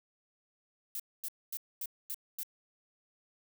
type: noise bursts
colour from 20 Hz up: violet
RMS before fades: -38 dBFS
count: 6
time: 0.95-2.432 s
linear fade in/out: 2 ms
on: 47 ms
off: 240 ms
effects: none